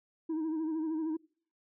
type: tone with vibrato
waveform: sine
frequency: 317.2 Hz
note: D#4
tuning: 33 cents sharp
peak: -28 dBFS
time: 0.29-1.17 s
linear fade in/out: 10 ms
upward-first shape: sine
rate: 13 Hz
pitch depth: 56 cents each way
effects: noise-tail reverb RT60 0.5 s tail -25 dB re dry + tanh soft clip ceiling -30 dBFS